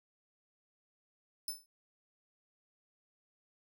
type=tone with exponential decay; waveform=15% pulse; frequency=5274 Hz; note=E8; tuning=in tune; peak=-27 dBFS; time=1.48-1.66 s; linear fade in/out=2 ms; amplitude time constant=39 ms; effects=none